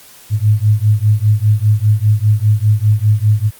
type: beating tone pair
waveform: sine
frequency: 103.83 / 108.83 Hz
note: G#2 / A2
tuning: 0 / -19 cents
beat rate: 5 Hz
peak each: -12 dBFS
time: 0.3-3.51 s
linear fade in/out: 50 ms
effects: white hiss -41 dBFS RMS until 3.59 s + Opus 48 kbps